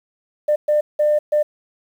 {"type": "tone bursts at uneven times", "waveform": "sine", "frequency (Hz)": 599, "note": "D5", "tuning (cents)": 34, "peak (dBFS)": -12, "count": 4, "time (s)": [[0.48, 0.56], [0.68, 0.81], [0.99, 1.19], [1.32, 1.43]], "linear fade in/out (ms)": 10, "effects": ["tanh soft clip ceiling -9 dBFS", "8-bit"]}